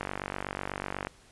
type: click train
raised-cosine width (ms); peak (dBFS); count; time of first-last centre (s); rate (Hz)
0.5; -17; 52; 0.01-1.07; 48.1
effects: pink hiss -58 dBFS RMS until 1.31 s + resampled to 24000 Hz